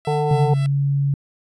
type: tone with tremolo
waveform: 10% pulse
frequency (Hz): 666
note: E5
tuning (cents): +18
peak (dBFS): -24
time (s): 0.05-0.66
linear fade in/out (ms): 0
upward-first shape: triangle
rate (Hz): 3.7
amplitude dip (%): 75
type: harmonic tone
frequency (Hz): 149.1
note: D3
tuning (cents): +27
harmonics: 1 / 3 / 5 / 6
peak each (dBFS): -21 / -21 / -24 / -28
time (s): 0.07-0.54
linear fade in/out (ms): 5
type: tone with pitch glide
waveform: sine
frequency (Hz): 138.59 to 140.2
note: C#3 to C#3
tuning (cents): 0 to +20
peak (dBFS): -16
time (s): 0.31-1.14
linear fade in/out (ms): 2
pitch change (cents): +20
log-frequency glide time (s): 0.63-0.73
effects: resampled to 22050 Hz